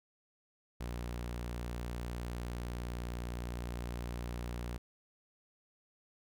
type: tone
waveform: sawtooth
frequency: 59.7 Hz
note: A#1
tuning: 42 cents sharp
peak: -34 dBFS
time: 0.8-4.78 s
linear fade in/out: 10 ms
effects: none